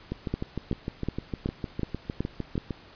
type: two click trains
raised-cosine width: 3 ms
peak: -17 / -14 dBFS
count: 18 / 7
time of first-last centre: 0.12-2.708 / 0.34-2.579 s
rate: 6.57 / 2.68 Hz
effects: pink hiss -51 dBFS RMS until 2.95 s + resampled to 11025 Hz